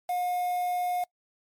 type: tone with quantisation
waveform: triangle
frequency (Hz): 717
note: F5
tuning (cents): +45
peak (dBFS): -24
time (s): 0.09-1.04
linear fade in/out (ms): 5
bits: 7
effects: noise-tail reverb RT60 0.1 s tail -25 dB re dry + MP3 96 kbps